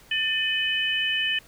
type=tone cluster; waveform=sine; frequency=1785 / 2525 / 3008 Hz; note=A6 / D#7 / F#7; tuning=+24 / +25 / +28 cents; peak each=-28 / -28 / -25 dBFS; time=0.11-1.39 s; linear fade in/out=5 ms; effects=pink hiss -53 dBFS RMS until 1.47 s